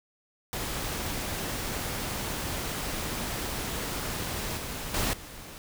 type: noise with level steps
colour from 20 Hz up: pink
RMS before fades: -33 / -36 / -28 / -44 dBFS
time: 0.53-5.58 s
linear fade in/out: 0 ms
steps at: 4.57 / 4.94 / 5.13 s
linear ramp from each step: 5 ms
effects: none